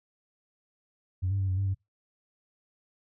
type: tone with pitch steps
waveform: sine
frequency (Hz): 92.3 / 98.5 / 96.1 / 93 / 98.1 / 96.2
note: F#2 / G2 / G2 / F#2 / G2 / G2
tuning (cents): -4 / +9 / -34 / +9 / +2 / -32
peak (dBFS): -24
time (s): 1.22-1.748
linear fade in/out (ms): 20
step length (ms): 88
effects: noise-tail reverb RT60 0.2 s tail -26 dB re dry + tanh soft clip ceiling -22 dBFS